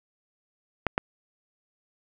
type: clicks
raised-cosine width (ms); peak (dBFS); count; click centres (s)
0.5; -8; 2; 0.867 / 0.979
effects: none